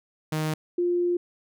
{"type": "tone pair in turn", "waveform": ["sawtooth", "sine"], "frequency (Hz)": [155.56, 351.3], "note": ["D#3", "F4"], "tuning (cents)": [0, 10], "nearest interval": "octave + major second", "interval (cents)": 1410, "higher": "second", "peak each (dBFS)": -21, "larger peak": "neither", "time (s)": [[0.32, 0.54], [0.78, 1.17]], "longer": "second", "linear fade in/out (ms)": 5, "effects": []}